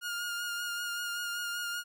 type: tone with vibrato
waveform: sawtooth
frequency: 1420 Hz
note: F6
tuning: 28 cents sharp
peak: -30 dBFS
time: 0.01-1.84 s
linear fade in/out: 50 ms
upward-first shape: sine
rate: 5.2 Hz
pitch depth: 22 cents each way
effects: none